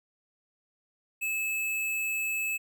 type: tone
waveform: square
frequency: 2603 Hz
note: E7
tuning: 22 cents flat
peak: -29 dBFS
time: 1.21-2.58 s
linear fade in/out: 20 ms
effects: none